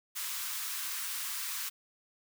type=high-pass noise; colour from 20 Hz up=white; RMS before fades=-37 dBFS; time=0.15-1.7 s; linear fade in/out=20 ms; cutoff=970 Hz; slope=48 dB/octave; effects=none